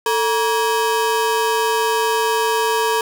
35% pulse ring-modulated tone, 698.5 Hz, F5, in tune, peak -11 dBFS, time 0.06-3.01 s, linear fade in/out 2 ms, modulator 253 Hz, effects none

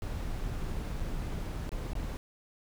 brown noise with dropouts, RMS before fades -35 dBFS, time 0.02-2.17 s, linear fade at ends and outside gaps 0 ms, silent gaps 0.997-1.003 / 1.692-1.718 / 1.933-1.953 s, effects none

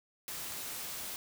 white noise, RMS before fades -41 dBFS, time 0.28-1.16 s, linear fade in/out 0 ms, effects none

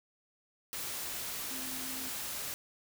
sine tone in noise, 260.3 Hz, C4, 9 cents flat, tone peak -46 dBFS, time 1.51-2.09 s, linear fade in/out 0 ms, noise white, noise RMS -39 dBFS, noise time 0.73-2.54 s, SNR -10 dB, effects none

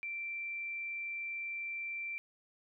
sine tone, 2349 Hz, D7, in tune, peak -37 dBFS, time 0.03-2.18 s, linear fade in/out 0 ms, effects none

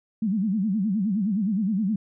sine tone with vibrato, 203.5 Hz, G#3, 35 cents flat, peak -21 dBFS, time 0.22-1.96 s, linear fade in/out 5 ms, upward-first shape sine, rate 9.6 Hz, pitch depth 190 cents each way, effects none

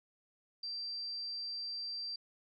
sine tone, 4700 Hz, D8, 1 cent sharp, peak -38 dBFS, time 0.63-2.16 s, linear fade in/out 5 ms, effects none

